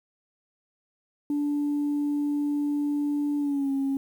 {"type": "tone with pitch glide", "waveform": "sine", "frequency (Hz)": [291, 273.1], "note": ["D4", "C#4"], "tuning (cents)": [-16, -26], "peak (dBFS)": -22, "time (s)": [1.3, 3.97], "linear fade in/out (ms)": 2, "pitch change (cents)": -110, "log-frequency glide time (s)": [3.38, 3.71], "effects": ["tanh soft clip ceiling -21 dBFS", "9-bit"]}